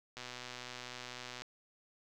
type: click train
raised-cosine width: 0.2 ms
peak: -27 dBFS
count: 156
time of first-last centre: 0.17-1.42 s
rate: 124 Hz
effects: none